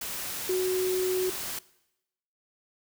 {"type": "tone in noise", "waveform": "sine", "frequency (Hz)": 370, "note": "F#4", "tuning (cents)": 0, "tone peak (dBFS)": -24, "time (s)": [0.49, 1.3], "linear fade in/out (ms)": 5, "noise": "white", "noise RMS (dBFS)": -35, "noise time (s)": [0.01, 1.59], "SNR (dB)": 8, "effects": ["noise-tail reverb RT60 0.9 s tail -21 dB re dry"]}